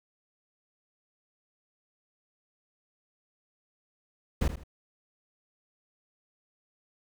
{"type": "noise with echo", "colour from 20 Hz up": "brown", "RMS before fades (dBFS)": -25, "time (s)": [4.41, 4.48], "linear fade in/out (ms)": 5, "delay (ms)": 78, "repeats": 2, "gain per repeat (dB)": -11, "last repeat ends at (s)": 4.636, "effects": []}